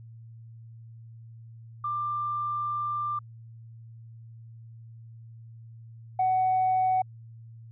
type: tone pair in turn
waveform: sine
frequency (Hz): 1187 / 747.8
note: D6 / F#5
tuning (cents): +18 / +18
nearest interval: minor sixth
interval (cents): 800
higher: first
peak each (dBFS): -27 / -20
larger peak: second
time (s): 1.84-3.19 / 6.19-7.02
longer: first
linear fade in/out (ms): 5
effects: tanh soft clip ceiling -18 dBFS + added 114 Hz sine -44 dBFS peak until 7.71 s